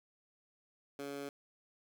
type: tone with high-pass filter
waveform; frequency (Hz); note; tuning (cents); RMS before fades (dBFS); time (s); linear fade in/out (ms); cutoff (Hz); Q
15% pulse; 141; C#3; +30; -43; 0.99-1.29; 2; 330; 1.4
effects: none